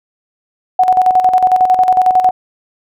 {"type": "tone with tremolo", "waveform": "sine", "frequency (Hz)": 740, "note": "F#5", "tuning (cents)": 0, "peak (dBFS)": -5, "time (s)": [0.79, 2.31], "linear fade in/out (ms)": 5, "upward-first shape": "square", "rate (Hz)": 11, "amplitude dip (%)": 60, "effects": []}